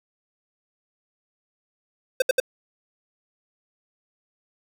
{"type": "tone bursts", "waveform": "square", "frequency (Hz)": 518, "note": "C5", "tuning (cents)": -17, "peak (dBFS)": -16, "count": 3, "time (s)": [2.2, 2.401], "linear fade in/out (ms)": 5, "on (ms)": 21, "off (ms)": 69, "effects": []}